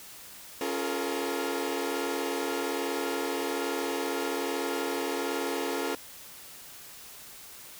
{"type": "chord", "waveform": "sawtooth", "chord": "Bb minor seventh", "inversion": "first", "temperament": "equal with one note detuned", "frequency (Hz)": [277.2, 349.2, 425, 466.2], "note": ["Db4", "F4", "Ab4", "Bb4"], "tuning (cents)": [0, 0, 40, 0], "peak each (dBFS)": -31, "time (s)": [0.61, 5.95], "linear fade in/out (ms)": 2, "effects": ["white hiss -47 dBFS RMS until 7.79 s"]}